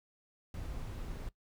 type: noise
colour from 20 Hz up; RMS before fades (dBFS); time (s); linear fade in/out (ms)
brown; -41; 0.54-1.29; 2
effects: noise-tail reverb RT60 0.1 s tail -19 dB re dry